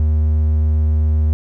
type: tone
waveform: triangle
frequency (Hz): 76.9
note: D#2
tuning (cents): -20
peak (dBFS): -10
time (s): 0-1.33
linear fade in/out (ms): 0
effects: none